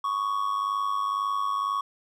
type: tone with amplitude modulation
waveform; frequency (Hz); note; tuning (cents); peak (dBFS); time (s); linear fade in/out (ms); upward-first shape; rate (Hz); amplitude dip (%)
triangle; 1116; C#6; +11; -20; 0.04-1.81; 5; sine; 102; 65
effects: none